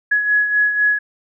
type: beating tone pair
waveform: sine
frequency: 1682 / 1686 Hz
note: G#6 / G#6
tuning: +22 / +26 cents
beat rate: 4 Hz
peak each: -14 / -22 dBFS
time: 0.11-0.99 s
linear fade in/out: 10 ms
effects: none